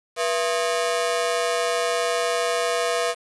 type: ring-modulated tone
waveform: sawtooth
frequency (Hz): 579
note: D5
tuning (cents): -25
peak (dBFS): -14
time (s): 0.16-3.15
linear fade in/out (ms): 50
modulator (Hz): 93.8
effects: resampled to 24000 Hz + 7-bit